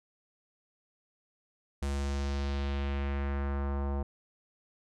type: tone with low-pass filter sweep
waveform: square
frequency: 69.8 Hz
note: C#2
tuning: 13 cents sharp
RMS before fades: -32 dBFS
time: 1.82-4.03 s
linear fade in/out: 5 ms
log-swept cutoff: 9300 to 840 Hz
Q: 1.5
effects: none